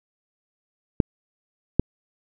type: clicks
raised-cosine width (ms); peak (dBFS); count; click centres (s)
3; -3; 2; 1.002 / 1.796
effects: none